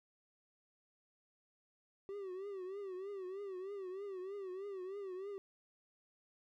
triangle tone with vibrato, 385.4 Hz, G4, 29 cents flat, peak -40 dBFS, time 2.09-5.38 s, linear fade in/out 0 ms, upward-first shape triangle, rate 3.2 Hz, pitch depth 120 cents each way, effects none

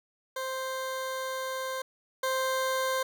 20% pulse tone pair in turn, 523.3 / 523.3 Hz, C5 / C5, 0 / 0 cents, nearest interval unison, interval 0 cents, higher neither, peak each -27 / -22 dBFS, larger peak second, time 0.36-1.82 / 2.23-3.03 s, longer first, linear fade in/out 5 ms, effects none

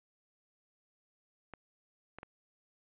clicks, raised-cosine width 0.5 ms, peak -30 dBFS, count 3, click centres 1.537 / 2.186 / 2.231 s, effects resampled to 8000 Hz

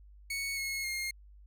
sawtooth tone with pitch steps, 2217 / 2174 / 2132 Hz, C#7 / C#7 / C7, 0 / -34 / +32 cents, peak -30 dBFS, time 0.3-1.11 s, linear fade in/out 5 ms, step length 270 ms, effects added 50 Hz sine -52 dBFS peak until 1.46 s

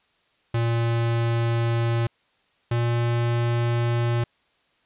square tone pair in turn, 116.54 / 118.44 Hz, A#2 / A#2, 0 / +28 cents, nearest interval unison, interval 28 cents, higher second, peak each -21 dBFS, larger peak neither, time 0.54-2.07 / 2.71-4.24 s, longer neither, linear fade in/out 5 ms, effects white hiss -65 dBFS RMS until 4.85 s + resampled to 8000 Hz

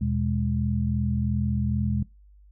sine tone cluster, 80.2 / 122.9 / 206.4 Hz, E2 / B2 / G#3, -47 / -8 / -10 cents, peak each -27 dBFS, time 0.01-2.03 s, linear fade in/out 5 ms, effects noise-tail reverb RT60 0.2 s tail -21 dB re dry + added 50 Hz sine -50 dBFS peak until 2.51 s

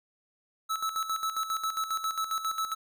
square tone with tremolo, 1306 Hz, E6, 17 cents flat, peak -28 dBFS, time 0.69-2.75 s, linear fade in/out 20 ms, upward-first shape square, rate 7.4 Hz, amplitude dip 65%, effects none

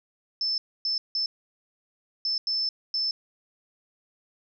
sine tone bursts at uneven times, 5274 Hz, E8, in tune, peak -24 dBFS, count 6, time 0.41-0.58 / 0.85-0.98 / 1.15-1.26 / 2.25-2.38 / 2.47-2.69 / 2.94-3.11 s, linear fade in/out 2 ms, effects none

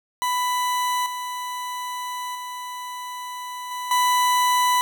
40% pulse tone with level steps, 993 Hz, B5, 9 cents sharp, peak -20 / -27 / -30 / -27 / -16 dBFS, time 0.22-4.81 s, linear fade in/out 0 ms, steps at 1.06 / 2.35 / 3.71 / 3.91 s, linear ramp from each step 2 ms, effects none

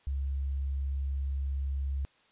sine tone, 68.5 Hz, C#2, 20 cents flat, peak -29 dBFS, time 0.07-2.05 s, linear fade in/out 0 ms, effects white hiss -65 dBFS RMS until 2.31 s + resampled to 8000 Hz

